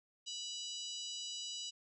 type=harmonic tone; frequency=981 Hz; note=B5; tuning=12 cents flat; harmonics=3 / 4 / 5 / 6 / 7 / 8; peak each=-45 / -47 / -49 / -51 / -52 / -53 dBFS; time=0.26-1.71 s; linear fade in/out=20 ms; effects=none